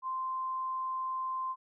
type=tone; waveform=sine; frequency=1042 Hz; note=C6; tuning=7 cents flat; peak=-32 dBFS; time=0.02-1.56 s; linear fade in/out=50 ms; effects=none